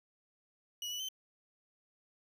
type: tone with pitch steps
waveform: 30% pulse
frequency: 2923 / 2958 / 3081 Hz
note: F#7 / F#7 / G7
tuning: -22 / -1 / -31 cents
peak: -35 dBFS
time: 0.82-1.087 s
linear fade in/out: 2 ms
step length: 89 ms
effects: none